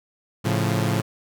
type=chord; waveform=sawtooth; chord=A augmented; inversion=none; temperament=equal; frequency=110 / 138.59 / 174.61 Hz; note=A2 / C#3 / E#3; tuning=0 / 0 / 0 cents; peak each=-19 / -22 / -22 dBFS; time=0.44-1.02 s; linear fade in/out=20 ms; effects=none